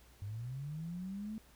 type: linear sweep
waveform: sine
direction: up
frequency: 97 to 221.9 Hz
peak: -39 dBFS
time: 0.22-1.38 s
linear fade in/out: 0 ms
effects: added 60 Hz sine -61 dBFS peak until 1.55 s + pink hiss -64 dBFS RMS until 1.55 s